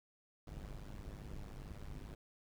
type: noise with amplitude modulation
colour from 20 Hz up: brown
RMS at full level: -44 dBFS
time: 0.47-2.15 s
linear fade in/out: 5 ms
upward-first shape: sine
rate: 102 Hz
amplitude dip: 90%
effects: none